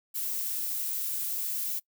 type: noise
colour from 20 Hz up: violet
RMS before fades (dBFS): -32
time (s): 0.14-1.8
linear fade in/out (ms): 20
effects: noise-tail reverb RT60 0.1 s tail -23 dB re dry